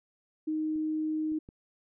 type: tone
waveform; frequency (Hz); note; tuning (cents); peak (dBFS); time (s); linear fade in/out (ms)
sine; 311.1; D#4; 0; -28; 0.47-1.39; 10
type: clicks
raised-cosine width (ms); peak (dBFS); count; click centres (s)
3; -41 / -41 / -34; 3; 0.759 / 1.32 / 1.489
effects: none